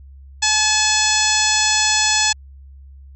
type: harmonic tone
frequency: 858 Hz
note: A5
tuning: 44 cents flat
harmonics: 1 / 2 / 3 / 4 / 5 / 6 / 7 / 8 / 9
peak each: -23 / -23 / -23 / -23 / -23 / -23 / -23 / -23 / -23 dBFS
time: 0.42-2.33 s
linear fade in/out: 10 ms
effects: added 68 Hz sine -38 dBFS peak until 3.15 s